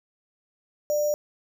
sine tone with sample-and-hold, 594 Hz, D5, 20 cents sharp, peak -21 dBFS, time 0.9-1.14 s, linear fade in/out 0 ms, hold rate 6300 Hz, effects none

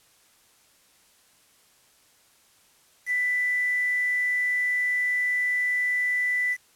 sine tone with quantisation, 1985 Hz, B6, 8 cents sharp, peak -22 dBFS, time 3.06-6.57 s, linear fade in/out 50 ms, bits 7, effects white hiss -60 dBFS RMS until 6.75 s + low-pass 12000 Hz 12 dB/octave

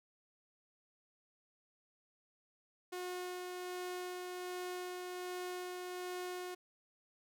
sawtooth tone with tremolo, 361.6 Hz, F#4, 40 cents flat, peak -36 dBFS, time 2.92-6.55 s, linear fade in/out 10 ms, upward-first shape sine, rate 1.3 Hz, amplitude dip 25%, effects none

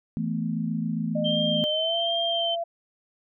sine chord, E suspended fourth, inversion none, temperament just, 164.81 / 219.8 / 247.2 Hz, E3 / A3 / B3, 0 / -2 / +2 cents, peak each -29 / -28 / -32 dBFS, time 0.17-1.64 s, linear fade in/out 0 ms
sine tone with pitch glide, 607 to 677.4 Hz, D#5 to E5, -43 to +47 cents, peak -26 dBFS, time 1.15-2.64 s, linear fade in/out 10 ms, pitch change +190 cents, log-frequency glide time 1.69-1.95 s
sine tone with vibrato, 3136 Hz, G7, in tune, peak -25 dBFS, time 1.24-2.56 s, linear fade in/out 20 ms, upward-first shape sine, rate 1.3 Hz, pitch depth 28 cents each way
effects none

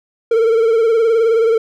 triangle tone with vibrato, 453.9 Hz, A#4, 46 cents flat, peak -8 dBFS, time 0.31-1.58 s, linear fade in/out 5 ms, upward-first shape sine, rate 19 Hz, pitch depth 55 cents each way, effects none

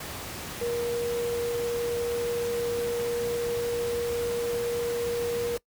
sine tone in noise, 474.4 Hz, A#4, 30 cents sharp, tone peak -26 dBFS, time 0.61-5.57 s, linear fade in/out 5 ms, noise pink, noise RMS -37 dBFS, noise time 0-5.58 s, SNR +8 dB, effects noise-tail reverb RT60 0.1 s tail -22 dB re dry + high-pass 60 Hz 12 dB/octave

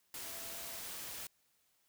sine tone in noise, 670 Hz, E5, 28 cents sharp, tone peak -56 dBFS, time 0.24-0.79 s, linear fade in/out 2 ms, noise white, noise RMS -45 dBFS, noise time 0.14-1.27 s, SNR -14 dB, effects white hiss -75 dBFS RMS until 1.88 s

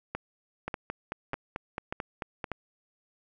two click trains, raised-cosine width 0.5 ms, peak -18 / -17 dBFS, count 9 / 5, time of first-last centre 0.68-2.442 / 0.15-2.517 s, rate 4.54 / 1.69 Hz, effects none

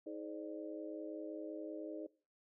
harmonic tone with a mistuned harmonic, 105.5 Hz, G#2, 28 cents sharp, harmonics 3 / 4 / 5 / 6, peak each -45 / -49 / -51 / -49 dBFS, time 0.06-2.07 s, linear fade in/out 10 ms, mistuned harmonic 6, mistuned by -100 cents, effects noise-tail reverb RT60 0.4 s tail -21 dB re dry

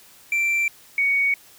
triangle / sine tone pair in turn, 2349 / 2235 Hz, D7 / C#7, 0 / +14 cents, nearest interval minor second, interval 86 cents, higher first, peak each -17 dBFS, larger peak neither, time 0.32-0.68 / 0.98-1.34 s, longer neither, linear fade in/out 2 ms, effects white hiss -50 dBFS RMS until 1.58 s

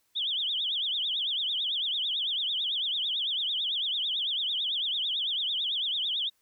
sine tone with vibrato, 3322 Hz, G#7, in tune, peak -27 dBFS, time 0.15-6.3 s, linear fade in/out 20 ms, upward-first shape triangle, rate 9 Hz, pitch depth 240 cents each way, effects white hiss -72 dBFS RMS until 6.41 s

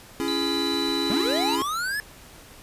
square chord, C# minor, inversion none, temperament equal with one note detuned, 277.2 / 336.9 / 415.3 Hz, C#4 / E4 / G#4, 0 / +38 / 0 cents, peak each -29 / -29 / -32 dBFS, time 0.2-1.62 s, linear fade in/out 0 ms
sine tone, 3964 Hz, B7, 6 cents sharp, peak -27 dBFS, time 0.28-1.55 s, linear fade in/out 0 ms
square linear sweep, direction up, 180 to 1749 Hz, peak -26 dBFS, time 1.1-2 s, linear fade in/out 0 ms
effects pink hiss -47 dBFS RMS until 2.62 s + resampled to 32000 Hz

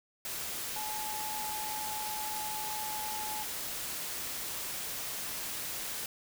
sine tone in noise, 856 Hz, A5, 48 cents flat, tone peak -38 dBFS, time 0.76-3.43 s, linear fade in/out 2 ms, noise white, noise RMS -38 dBFS, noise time 0.25-6.06 s, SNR -3 dB, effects none

